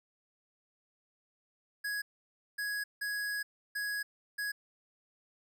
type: tone bursts at uneven times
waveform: square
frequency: 1666 Hz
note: G#6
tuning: 5 cents sharp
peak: -34 dBFS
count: 5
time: 1.84-2.02 / 2.58-2.84 / 3.01-3.43 / 3.75-4.03 / 4.38-4.52 s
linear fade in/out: 10 ms
effects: none